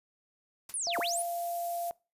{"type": "noise with exponential decay", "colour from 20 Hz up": "white", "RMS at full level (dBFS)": -40, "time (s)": [0.69, 0.79], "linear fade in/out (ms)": 5, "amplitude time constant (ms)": 20}
{"type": "linear two-way sweep", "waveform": "sine", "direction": "down then up", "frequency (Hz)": [10490, 231.8, 10490], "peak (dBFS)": -31, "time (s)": [0.74, 1.22], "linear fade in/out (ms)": 0, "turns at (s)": 0.99}
{"type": "tone", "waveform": "sine", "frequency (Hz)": 690, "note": "F5", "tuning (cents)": -21, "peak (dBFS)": -32, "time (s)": [0.87, 1.91], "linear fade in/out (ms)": 0}
{"type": "noise", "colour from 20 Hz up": "violet", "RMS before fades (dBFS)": -41, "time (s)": [0.92, 1.91], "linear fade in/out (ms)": 20}
{"effects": ["noise-tail reverb RT60 0.3 s tail -23 dB re dry", "resampled to 32000 Hz"]}